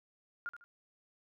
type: tone with echo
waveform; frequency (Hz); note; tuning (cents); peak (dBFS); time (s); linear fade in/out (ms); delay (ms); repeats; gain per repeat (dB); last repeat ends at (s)
sine; 1412; F6; +19; -36; 0.46-0.49; 0; 75; 2; -10; 0.64
effects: none